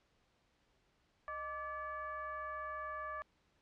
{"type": "tone with frequency modulation", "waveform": "sine", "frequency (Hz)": 1168, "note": "D6", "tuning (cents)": -10, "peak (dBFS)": -40, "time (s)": [1.28, 3.22], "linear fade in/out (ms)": 0, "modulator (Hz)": 551, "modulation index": 0.91, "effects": ["pink hiss -75 dBFS RMS until 3.61 s", "low-pass 5000 Hz 12 dB/octave"]}